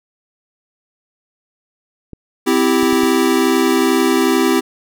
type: clicks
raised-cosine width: 3 ms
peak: -19 dBFS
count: 4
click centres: 2.133 / 2.831 / 2.929 / 3.034 s
type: chord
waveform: square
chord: C major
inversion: none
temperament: equal with one note detuned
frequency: 258.3 / 329.6 / 392 Hz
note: C4 / E4 / G4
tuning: -22 / 0 / 0 cents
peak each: -17 dBFS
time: 2.46-4.61 s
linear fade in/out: 20 ms
effects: none